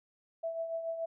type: tone with tremolo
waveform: sine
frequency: 659.3 Hz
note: E5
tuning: in tune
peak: -31 dBFS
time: 0.43-1.06 s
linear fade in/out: 10 ms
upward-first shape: triangle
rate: 7 Hz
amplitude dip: 60%
effects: none